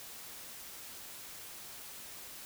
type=silence; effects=white hiss -48 dBFS RMS until 2.45 s